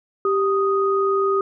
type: tone pair together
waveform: sine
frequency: 392 / 1244.5 Hz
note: G4 / D#6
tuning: 0 / 0 cents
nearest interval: octave + minor sixth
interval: 2000 cents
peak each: -18 / -21 dBFS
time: 0.25-1.41 s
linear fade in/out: 2 ms
effects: none